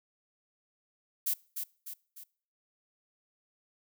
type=noise with echo; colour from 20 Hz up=violet; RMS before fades=-30 dBFS; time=1.26-1.34 s; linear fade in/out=10 ms; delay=300 ms; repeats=3; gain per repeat=-6 dB; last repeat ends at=2.24 s; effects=noise-tail reverb RT60 0.5 s tail -24 dB re dry